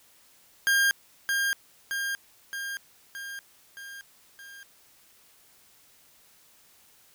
40% pulse tone with echo, 1608 Hz, G6, 44 cents sharp, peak -19 dBFS, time 0.67-0.91 s, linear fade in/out 0 ms, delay 620 ms, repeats 6, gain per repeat -4 dB, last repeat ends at 4.63 s, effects white hiss -59 dBFS RMS until 7.14 s

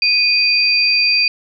sine tone pair together, 2474 / 4689 Hz, D#7 / D8, -10 / -4 cents, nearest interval major seventh, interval 1106 cents, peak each -14 dBFS, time 0.02-1.28 s, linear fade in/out 2 ms, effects none

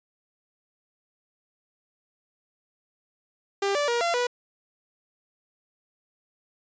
sawtooth tone with pitch steps, 397.5 / 582 / 474.7 / 685 / 489 Hz, G4 / D5 / A#4 / F5 / B4, +24 / -16 / +31 / -34 / -17 cents, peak -19 dBFS, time 3.62-4.27 s, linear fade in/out 5 ms, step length 130 ms, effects resampled to 16000 Hz

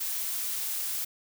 blue noise, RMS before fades -32 dBFS, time 0-1.05 s, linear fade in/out 10 ms, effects none

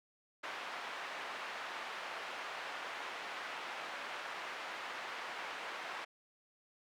pink band-pass noise, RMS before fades -44 dBFS, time 0.43-6.05 s, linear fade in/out 10 ms, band 830 to 2500 Hz, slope 12 dB/octave, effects none

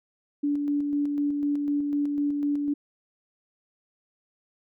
sine tone with tremolo, 289.1 Hz, D4, 27 cents flat, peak -22 dBFS, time 0.43-2.74 s, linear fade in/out 10 ms, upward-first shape square, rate 4 Hz, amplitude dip 30%, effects none

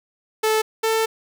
sawtooth tone pair in turn, 436.4 / 445.1 Hz, A4 / A4, -14 / +20 cents, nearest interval unison, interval 34 cents, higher second, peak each -13 / -14 dBFS, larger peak first, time 0.43-0.62 / 0.83-1.06 s, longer second, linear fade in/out 10 ms, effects none

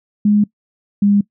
sine tone pair in turn, 207.7 / 202.7 Hz, G#3 / G#3, 0 / -42 cents, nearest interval unison, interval 42 cents, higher first, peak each -9 dBFS, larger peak neither, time 0.25-0.44 / 1.02-1.21 s, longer neither, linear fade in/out 5 ms, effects noise-tail reverb RT60 0.1 s tail -21 dB re dry

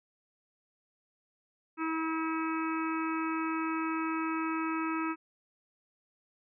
harmonic tone, 321.9 Hz, E4, 41 cents flat, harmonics 1 / 3 / 4 / 5 / 6 / 7 / 8, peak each -32 / -39 / -36 / -44 / -49 / -45 / -43 dBFS, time 1.77-5.16 s, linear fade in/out 50 ms, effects none

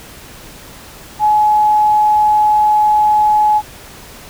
sine tone, 847 Hz, G#5, 34 cents sharp, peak -8 dBFS, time 1.19-3.62 s, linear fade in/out 50 ms, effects pink hiss -36 dBFS RMS until 4.29 s

